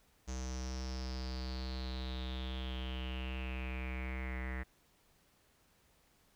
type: tone with low-pass filter sweep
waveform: square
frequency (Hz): 64.2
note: C2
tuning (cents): -32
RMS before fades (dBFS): -40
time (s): 0.27-4.64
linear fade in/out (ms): 20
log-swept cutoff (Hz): 6400 to 1900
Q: 7.9
effects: pink hiss -70 dBFS RMS until 6.35 s